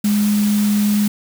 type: tone in noise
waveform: sine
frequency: 207.7 Hz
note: G#3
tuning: in tune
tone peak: -13 dBFS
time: 0.04-1.08 s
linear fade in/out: 5 ms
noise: white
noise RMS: -28 dBFS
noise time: 0.04-1.08 s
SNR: +12 dB
effects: none